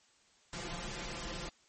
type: noise with comb filter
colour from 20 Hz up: pink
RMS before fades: -41 dBFS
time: 0.53-1.49 s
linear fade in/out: 0 ms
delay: 5.8 ms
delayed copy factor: +1
effects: white hiss -67 dBFS RMS until 1.68 s + MP3 32 kbps